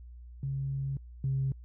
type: tone pair in turn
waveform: sine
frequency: 136.5 / 134.62 Hz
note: C#3 / C3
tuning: -26 / +50 cents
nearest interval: unison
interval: 24 cents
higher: first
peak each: -30 / -26 dBFS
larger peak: second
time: 0.43-0.97 / 1.24-1.52 s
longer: first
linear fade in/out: 2 ms
effects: tanh soft clip ceiling -22 dBFS + added 60 Hz sine -45 dBFS peak until 1.64 s